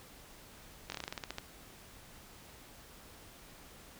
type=slowing click train; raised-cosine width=0.2 ms; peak=-21 dBFS; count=12; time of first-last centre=0.9-1.384 s; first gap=21 ms; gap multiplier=1.14; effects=pink hiss -55 dBFS RMS until 3.99 s